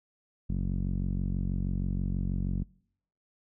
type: tone with low-pass filter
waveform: sawtooth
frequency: 46.25 Hz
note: F#1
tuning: in tune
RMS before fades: -30 dBFS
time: 0.49-2.64 s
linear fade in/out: 10 ms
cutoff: 200 Hz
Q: 2.5
effects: noise-tail reverb RT60 0.7 s tail -26 dB re dry